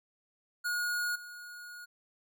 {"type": "tone with level steps", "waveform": "square", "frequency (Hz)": 1443, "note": "F#6", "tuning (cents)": -44, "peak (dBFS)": [-31, -45], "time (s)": [0.64, 1.86], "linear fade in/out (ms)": 20, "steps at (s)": 1.15, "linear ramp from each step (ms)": 10, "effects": []}